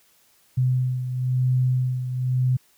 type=beating tone pair; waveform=sine; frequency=127.2 / 128.2 Hz; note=C3 / C3; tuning=-48 / -35 cents; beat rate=1 Hz; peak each=-20 / -27 dBFS; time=0.57-2.57 s; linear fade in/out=10 ms; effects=white hiss -60 dBFS RMS until 2.77 s